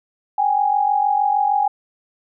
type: tone pair together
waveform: sine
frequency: 781.5 / 828 Hz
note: G5 / G#5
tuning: -6 / -5 cents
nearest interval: minor second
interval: 101 cents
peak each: -20 / -16 dBFS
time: 0.38-1.68 s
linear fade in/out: 5 ms
effects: none